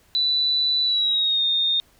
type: tone with pitch glide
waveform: sine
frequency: 3975 to 3666 Hz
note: B7 to A#7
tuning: +10 to -30 cents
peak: -18 dBFS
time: 0.15-1.8 s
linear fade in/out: 0 ms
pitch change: -140 cents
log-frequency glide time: 0.84-1.44 s
effects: pink hiss -58 dBFS RMS until 1.99 s